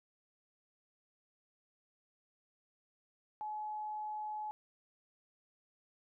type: tone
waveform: sine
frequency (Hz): 851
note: G#5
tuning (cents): +42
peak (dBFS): -38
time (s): 3.41-4.51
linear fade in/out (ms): 0
effects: none